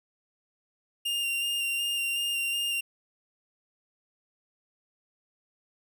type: tone with vibrato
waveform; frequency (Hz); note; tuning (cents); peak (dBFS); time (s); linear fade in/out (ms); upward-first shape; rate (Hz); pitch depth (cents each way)
45% pulse; 2794; F7; 0; -27; 1.05-2.81; 10; square; 2.7; 14
effects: none